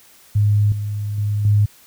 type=tone with level steps; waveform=sine; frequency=103.83 Hz; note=G#2; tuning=in tune; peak=-12 / -21 / -17 / -11 dBFS; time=0.35-1.66 s; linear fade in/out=10 ms; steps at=0.72 / 1.18 / 1.45 s; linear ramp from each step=2 ms; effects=white hiss -49 dBFS RMS until 1.86 s